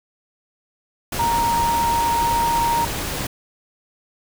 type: tone in noise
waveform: sine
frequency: 933 Hz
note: A#5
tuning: 1 cent sharp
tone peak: -17 dBFS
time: 1.19-2.85 s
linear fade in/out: 5 ms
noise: pink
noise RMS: -26 dBFS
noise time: 1.12-3.27 s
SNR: +6 dB
effects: none